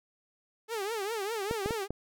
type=tone with vibrato; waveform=sawtooth; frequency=423.7 Hz; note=G#4; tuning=35 cents sharp; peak=-28 dBFS; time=0.68-1.88 s; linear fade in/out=50 ms; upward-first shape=triangle; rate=5 Hz; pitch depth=200 cents each way
type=clicks; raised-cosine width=2 ms; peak=-19 dBFS; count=4; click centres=1.511 / 1.66 / 1.708 / 1.906 s
effects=none